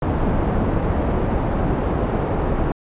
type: low-pass noise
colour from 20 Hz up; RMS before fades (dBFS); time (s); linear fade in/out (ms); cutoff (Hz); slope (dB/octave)
pink; -20; 0.02-2.72; 2; 840; 12
effects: resampled to 8000 Hz